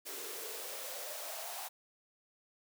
white noise with high-pass filter sweep, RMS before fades -43 dBFS, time 0.05-1.69 s, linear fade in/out 20 ms, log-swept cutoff 370 to 760 Hz, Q 5.3, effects none

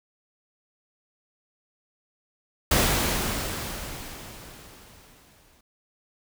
pink noise with exponential decay, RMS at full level -20 dBFS, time 2.71-5.61 s, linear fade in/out 5 ms, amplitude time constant 630 ms, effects none

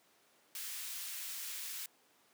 white high-pass noise, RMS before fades -43 dBFS, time 0.55-1.86 s, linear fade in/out 2 ms, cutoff 1700 Hz, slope 12 dB/octave, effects pink hiss -68 dBFS RMS until 2.33 s + high-pass 300 Hz 12 dB/octave

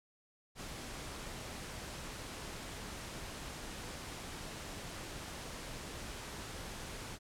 pink noise, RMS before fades -45 dBFS, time 0.55-7.19 s, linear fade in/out 50 ms, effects low-pass 10000 Hz 12 dB/octave

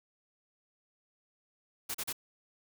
white noise bursts, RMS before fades -36 dBFS, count 3, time 1.89-2.129 s, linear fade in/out 10 ms, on 55 ms, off 37 ms, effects none

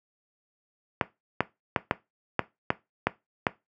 clicks, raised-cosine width 0.5 ms, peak -6 dBFS, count 8, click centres 1.012 / 1.406 / 1.762 / 1.911 / 2.393 / 2.704 / 3.07 / 3.468 s, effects noise-tail reverb RT60 0.2 s tail -17 dB re dry + high-pass 100 Hz 12 dB/octave

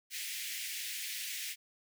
pink high-pass noise, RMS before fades -40 dBFS, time 0.1-1.56 s, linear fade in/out 50 ms, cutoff 1900 Hz, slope 48 dB/octave, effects none

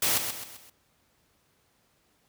white noise with echo, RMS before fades -25 dBFS, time 0.02-0.18 s, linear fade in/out 5 ms, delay 130 ms, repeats 4, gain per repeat -7 dB, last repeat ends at 0.7 s, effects pink hiss -68 dBFS RMS until 2.28 s + high-pass 60 Hz 12 dB/octave

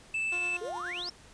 triangle tone, 2637 Hz, E7, in tune, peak -27 dBFS, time 0.14-0.57 s, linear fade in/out 5 ms
15% pulse tone with tremolo, 353.6 Hz, F4, 22 cents sharp, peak -33 dBFS, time 0.32-1.09 s, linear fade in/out 2 ms, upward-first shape triangle, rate 9.3 Hz, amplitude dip 45%
sine exponential sweep, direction up, 398.1 to 5588 Hz, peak -34 dBFS, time 0.61-1.1 s, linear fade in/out 5 ms
effects pink hiss -55 dBFS RMS until 1.33 s + resampled to 22050 Hz

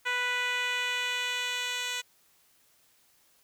10% pulse tone with band-pass filter sweep, 493.9 Hz, B4, in tune, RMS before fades -31 dBFS, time 0.05-2.02 s, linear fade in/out 20 ms, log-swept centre 1900 to 4600 Hz, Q 1.1, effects white hiss -65 dBFS RMS until 3.43 s

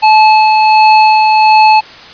square tone with tremolo, 865 Hz, A5, 30 cents flat, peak -3 dBFS, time 0.02-1.81 s, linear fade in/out 20 ms, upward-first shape sine, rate 1.4 Hz, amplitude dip 30%, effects white hiss -32 dBFS RMS until 2.13 s + resampled to 11025 Hz

